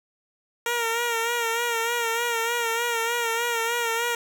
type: tone with vibrato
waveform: 10% pulse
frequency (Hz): 466.2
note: A#4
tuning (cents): 0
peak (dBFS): -15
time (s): 0.66-4.15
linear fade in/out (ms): 2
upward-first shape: sine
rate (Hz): 3.3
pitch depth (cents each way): 47
effects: none